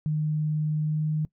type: tone with pitch glide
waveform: sine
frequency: 153.1 to 154.08 Hz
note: D#3 to D#3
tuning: -28 to -17 cents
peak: -23 dBFS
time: 0.06-1.25 s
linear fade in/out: 0 ms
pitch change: +11 cents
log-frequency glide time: 0.83-1.01 s
effects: noise-tail reverb RT60 0.1 s tail -21 dB re dry